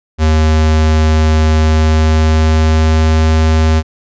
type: tone with pitch glide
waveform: square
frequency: 78.3 to 79.16 Hz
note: D#2 to D#2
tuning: +11 to +30 cents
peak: -8 dBFS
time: 0.18-3.83 s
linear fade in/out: 50 ms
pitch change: +19 cents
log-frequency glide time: 1.52-3.25 s
effects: resampled to 16000 Hz